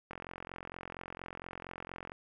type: click train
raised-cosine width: 0.5 ms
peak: -27 dBFS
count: 90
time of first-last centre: 0.11-2.119 s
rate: 44.3 Hz
effects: none